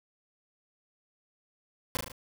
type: noise with echo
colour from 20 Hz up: pink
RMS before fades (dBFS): -30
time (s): 1.95-1.97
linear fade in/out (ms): 0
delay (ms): 37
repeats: 4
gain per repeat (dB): -4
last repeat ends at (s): 2.118
effects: none